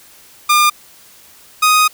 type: tone pair in turn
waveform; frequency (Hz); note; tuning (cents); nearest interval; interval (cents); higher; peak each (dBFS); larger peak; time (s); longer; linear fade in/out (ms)
sawtooth; 1205 / 1246.8; D6 / D#6; +44 / +3; minor second; 59; second; -5; neither; 0.49-0.7 / 1.62-1.88; second; 10
effects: white hiss -44 dBFS RMS until 1.93 s